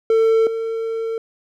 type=tone pair in turn; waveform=triangle; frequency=448.3 / 451.7 Hz; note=A4 / A4; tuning=+32 / +45 cents; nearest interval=unison; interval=13 cents; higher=second; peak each=-10 / -19 dBFS; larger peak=first; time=0.1-0.47 / 0.47-1.18 s; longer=second; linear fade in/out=2 ms; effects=none